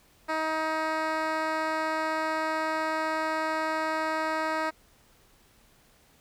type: tone with band-pass filter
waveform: 10% pulse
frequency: 315.8 Hz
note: D#4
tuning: 26 cents sharp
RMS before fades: -29 dBFS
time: 0.28-4.71 s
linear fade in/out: 20 ms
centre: 980 Hz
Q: 0.53
effects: pink hiss -61 dBFS RMS until 6.2 s